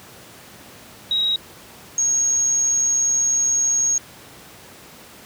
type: tone pair in turn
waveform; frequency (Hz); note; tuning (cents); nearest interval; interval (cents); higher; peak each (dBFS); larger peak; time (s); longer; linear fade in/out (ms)
sine; 3818 / 6558; A#7 / G#8; +41 / -23; major sixth; 936; second; -17 / -16; second; 1.11-1.36 / 1.98-3.98; second; 2
effects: pink hiss -43 dBFS RMS until 5.25 s + high-pass 100 Hz 12 dB/octave